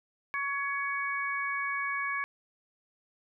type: harmonic tone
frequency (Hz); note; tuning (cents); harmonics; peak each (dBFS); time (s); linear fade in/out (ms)
560; C#5; +18; 2 / 3 / 4; -34 / -34 / -34; 0.34-2.24; 0
effects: none